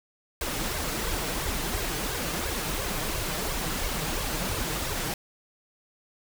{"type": "noise with flanger", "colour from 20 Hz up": "pink", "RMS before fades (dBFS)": -30, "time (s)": [0.41, 5.14], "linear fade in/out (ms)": 2, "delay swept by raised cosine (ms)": [1.8, 6.7], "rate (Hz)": 2.9, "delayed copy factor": 0.8, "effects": []}